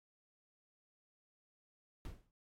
brown noise with exponential decay, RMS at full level -41 dBFS, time 2.05-2.31 s, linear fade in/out 1 ms, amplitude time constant 56 ms, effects MP3 64 kbps

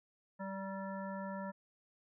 harmonic tone with a mistuned harmonic, 194.3 Hz, G3, 15 cents flat, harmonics 1 / 3 / 5 / 7 / 9, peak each -42 / -45 / -46 / -52 / -52 dBFS, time 0.39-1.52 s, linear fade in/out 20 ms, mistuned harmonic 5, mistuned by -25 cents, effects none

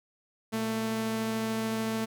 sawtooth tone pair together, 117.9 / 222.2 Hz, A#2 / A3, +20 / +17 cents, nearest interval major seventh, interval 1097 cents, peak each -37 / -25 dBFS, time 0.52-2.06 s, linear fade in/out 20 ms, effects none

